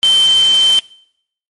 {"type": "tone in noise", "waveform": "sine", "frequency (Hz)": 3100, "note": "G7", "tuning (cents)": -20, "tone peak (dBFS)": -7, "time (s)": [0.03, 0.79], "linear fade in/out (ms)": 0, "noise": "white", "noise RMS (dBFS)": -23, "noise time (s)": [0.03, 0.79], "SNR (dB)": 13, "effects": ["noise-tail reverb RT60 0.7 s tail -23 dB re dry", "MP3 48 kbps"]}